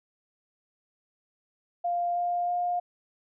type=tone with pitch steps; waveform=sine; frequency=698.5 / 703.4 / 708.3 Hz; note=F5 / F5 / F5; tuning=0 / +12 / +24 cents; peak=-25 dBFS; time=1.84-2.8 s; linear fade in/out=10 ms; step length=320 ms; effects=none